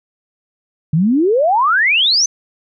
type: exponential sweep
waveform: sine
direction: up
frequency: 146.83 to 6272 Hz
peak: -10 dBFS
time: 0.93-2.26 s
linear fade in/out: 5 ms
effects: none